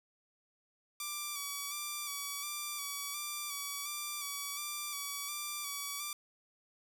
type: tone with vibrato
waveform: 5% pulse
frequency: 1159 Hz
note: D6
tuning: 23 cents flat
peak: -26 dBFS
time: 1-6.13 s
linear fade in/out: 2 ms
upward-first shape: square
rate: 1.4 Hz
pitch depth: 30 cents each way
effects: none